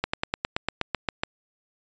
slowing click train, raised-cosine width 0.3 ms, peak -8 dBFS, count 11, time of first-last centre 0.04-1.235 s, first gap 95 ms, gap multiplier 1.05, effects resampled to 16000 Hz

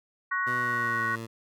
sine chord, F# major, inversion second, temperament equal with one note detuned, 1108.7 / 1480 / 1889.6 Hz, C#6 / F#6 / A#6, 0 / 0 / +23 cents, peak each -30 dBFS, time 0.31-1.16 s, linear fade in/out 10 ms
15% pulse tone with pitch glide, 123.47 to 113.88 Hz, B2 to A#2, 0 to -40 cents, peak -29 dBFS, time 0.46-1.27 s, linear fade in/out 20 ms, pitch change -140 cents, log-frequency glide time 0.57-1.08 s
effects none

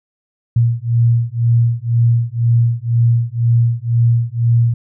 sine beating tone pair, 116.54 / 118.54 Hz, A#2 / A#2, 0 / +29 cents, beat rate 2 Hz, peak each -14 dBFS, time 0.56-4.74 s, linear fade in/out 5 ms, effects none

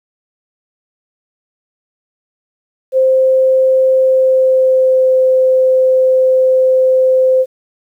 sine tone with pitch glide, 523 to 518.2 Hz, C5 to C5, -1 to -17 cents, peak -7 dBFS, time 2.92-7.46 s, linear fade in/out 50 ms, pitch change -16 cents, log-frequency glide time 3.96-5.11 s, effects 8-bit

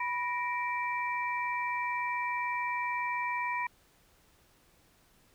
sine tone cluster, 982 / 1869 / 2336 Hz, B5 / A#6 / D7, -10 / +4 / -10 cents, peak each -32 / -38 / -36 dBFS, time 0-3.67 s, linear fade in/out 5 ms, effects pink hiss -65 dBFS RMS until 5.34 s

